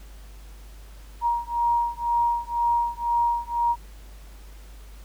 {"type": "beating tone pair", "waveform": "sine", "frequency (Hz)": [944, 946], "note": ["A#5", "A#5"], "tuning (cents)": [22, 25], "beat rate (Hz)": 2, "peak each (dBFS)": -24, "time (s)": [1.21, 3.76], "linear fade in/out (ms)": 50, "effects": ["added 50 Hz sine -41 dBFS peak until 5.04 s", "pink hiss -53 dBFS RMS until 5.04 s"]}